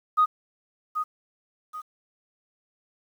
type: tone with echo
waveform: sine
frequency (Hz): 1244.5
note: D#6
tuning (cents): 0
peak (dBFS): -15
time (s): 0.17-0.26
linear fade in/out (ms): 20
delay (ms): 780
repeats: 2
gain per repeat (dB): -9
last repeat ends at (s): 1.82
effects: tanh soft clip ceiling -11 dBFS + 9-bit